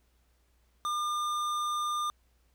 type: tone with tanh clipping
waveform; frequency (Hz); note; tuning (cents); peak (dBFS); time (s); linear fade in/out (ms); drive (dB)
sine; 1204; D6; +43; -31; 0.85-2.1; 0; 16
effects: added 60 Hz sine -66 dBFS peak until 2.54 s + pink hiss -73 dBFS RMS until 2.54 s